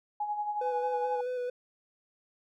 sine tone with tremolo, 835 Hz, G#5, 9 cents sharp, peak -28 dBFS, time 0.2-1.21 s, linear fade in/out 5 ms, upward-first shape sine, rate 11 Hz, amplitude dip 55%
triangle tone with vibrato, 497.4 Hz, B4, 12 cents sharp, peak -29 dBFS, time 0.61-1.5 s, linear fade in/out 5 ms, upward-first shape square, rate 4.6 Hz, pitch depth 17 cents each way
effects none

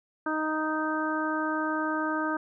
harmonic tone, 311 Hz, D#4, 1 cent flat, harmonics 1 / 2 / 3 / 4 / 5, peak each -30 / -35 / -34 / -33 / -33 dBFS, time 0.26-2.37 s, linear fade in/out 5 ms, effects none

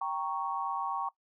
sine chord, G diminished, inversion none, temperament equal, 784 / 932.3 / 1108.7 Hz, G5 / Bb5 / Db6, 0 / 0 / 0 cents, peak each -36 / -36 / -34 dBFS, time 0.01-1.09 s, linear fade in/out 5 ms, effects noise-tail reverb RT60 0.1 s tail -20 dB re dry

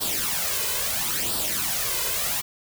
white noise with flanger, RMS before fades -26 dBFS, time 0-2.42 s, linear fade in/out 20 ms, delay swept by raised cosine 0.22 to 2.02 ms, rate 0.74 Hz, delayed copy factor +0.65, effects none

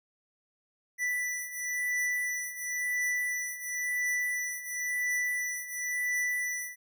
square beating tone pair, 1975.5 / 1976.46 Hz, B6 / B6, 0 / +1 cents, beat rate 0.96 Hz, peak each -32 / -36 dBFS, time 0.98-6.76 s, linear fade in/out 50 ms, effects none

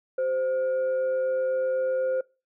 sine tone with frequency modulation, 520 Hz, C5, 11 cents flat, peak -23 dBFS, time 0.18-2.21 s, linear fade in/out 5 ms, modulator 904 Hz, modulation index 0.28, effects noise-tail reverb RT60 0.3 s tail -23 dB re dry

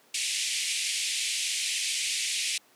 pink band-pass noise, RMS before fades -30 dBFS, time 0.14-2.58 s, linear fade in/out 5 ms, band 2200 to 10000 Hz, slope 48 dB/octave, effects pink hiss -60 dBFS RMS until 2.75 s + high-pass 300 Hz 12 dB/octave

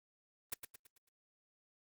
white noise with echo, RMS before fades -38 dBFS, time 0.52-0.54 s, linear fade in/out 5 ms, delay 110 ms, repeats 5, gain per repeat -7 dB, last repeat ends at 1.09 s, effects noise-tail reverb RT60 0.1 s tail -23 dB re dry + Opus 32 kbps

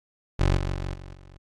20% pulse tone with level steps, 46.39 Hz, F#1, 5 cents sharp, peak -14 / -21 / -24 / -34 / -41 dBFS, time 0.39-1.38 s, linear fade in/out 10 ms, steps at 0.56 / 0.73 / 0.93 / 1.13 s, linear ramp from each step 20 ms, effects low-pass 6000 Hz 12 dB/octave + AAC 48 kbps

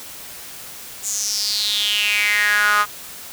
sawtooth tone with high-pass filter sweep, 207.7 Hz, G#3, in tune, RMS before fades -19 dBFS, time 1.02-2.86 s, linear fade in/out 50 ms, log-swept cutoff 7400 to 1200 Hz, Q 6.4, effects white hiss -36 dBFS RMS until 3.32 s

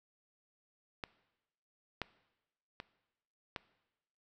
clicks, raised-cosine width 0.3 ms, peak -22 / -19 / -26 / -22 dBFS, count 4, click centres 1.038 / 2.017 / 2.801 / 3.562 s, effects noise-tail reverb RT60 1.0 s tail -19 dB re dry

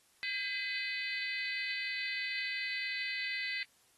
harmonic tone with a mistuned harmonic, 506 Hz, B4, 42 cents sharp, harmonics 3 / 4 / 5 / 6 / 7 / 8 / 9, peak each -46 / -37 / -41 / -49 / -51 / -45 / -46 dBFS, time 0.23-3.63 s, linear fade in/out 0 ms, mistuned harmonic 3, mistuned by +99 cents, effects white hiss -68 dBFS RMS until 3.97 s + AAC 32 kbps

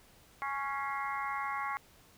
harmonic tone with a mistuned harmonic, 277.2 Hz, C#4, in tune, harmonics 3 / 4 / 5 / 6 / 7 / 8, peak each -39 / -36 / -43 / -46 / -44 / -43 dBFS, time 0.42-1.77 s, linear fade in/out 0 ms, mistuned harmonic 8, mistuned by -69 cents, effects pink hiss -61 dBFS RMS until 2.17 s

